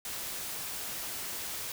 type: noise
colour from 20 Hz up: white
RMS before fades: -38 dBFS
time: 0.05-1.72 s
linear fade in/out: 2 ms
effects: none